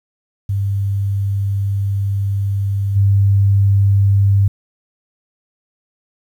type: tone with level steps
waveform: sine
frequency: 99.3 Hz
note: G2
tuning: 23 cents sharp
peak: -15 / -9 dBFS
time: 0.49-4.48 s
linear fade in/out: 5 ms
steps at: 2.95 s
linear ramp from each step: 20 ms
effects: 8-bit